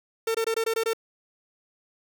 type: tone bursts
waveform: 45% pulse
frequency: 451.5 Hz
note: A4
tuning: 45 cents sharp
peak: -23 dBFS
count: 7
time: 0.27-0.934 s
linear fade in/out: 5 ms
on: 76 ms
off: 22 ms
effects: none